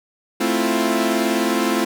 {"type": "chord", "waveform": "sawtooth", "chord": "F major seventh", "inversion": "first", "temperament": "equal", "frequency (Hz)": [220, 261.6, 329.6, 349.2], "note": ["A3", "C4", "E4", "F4"], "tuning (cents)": [0, 0, 0, 0], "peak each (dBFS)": -19, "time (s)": [0.4, 1.85], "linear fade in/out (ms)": 10, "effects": []}